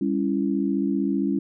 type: chord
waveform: sine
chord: C# diminished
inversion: second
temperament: just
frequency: 199.57 / 277.2 / 332.6 Hz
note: G3 / C#4 / E4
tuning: +31 / 0 / +16 cents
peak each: -25 / -24 / -27 dBFS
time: 0.01-1.39 s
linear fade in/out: 5 ms
effects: none